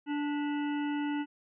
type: harmonic tone with a mistuned harmonic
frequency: 292.3 Hz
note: D4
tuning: 8 cents flat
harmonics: 1 / 3 / 5 / 7 / 9 / 10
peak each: -30 / -40 / -44 / -47 / -49 / -50 dBFS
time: 0.06-1.26 s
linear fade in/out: 50 ms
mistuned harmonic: 7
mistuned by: -65 cents
effects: none